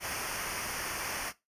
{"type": "noise with comb filter", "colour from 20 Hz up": "pink", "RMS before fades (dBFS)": -36, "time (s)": [0, 1.33], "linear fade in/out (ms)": 50, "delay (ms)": 0.26, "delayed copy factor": -0.75, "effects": ["noise-tail reverb RT60 0.2 s tail -17 dB re dry", "resampled to 32000 Hz"]}